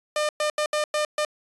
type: tone bursts at uneven times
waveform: sawtooth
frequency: 603 Hz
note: D5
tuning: 46 cents sharp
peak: -18 dBFS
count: 6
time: 0.16-0.29 / 0.4-0.5 / 0.58-0.66 / 0.73-0.84 / 0.94-1.05 / 1.18-1.25 s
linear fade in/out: 2 ms
effects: resampled to 24000 Hz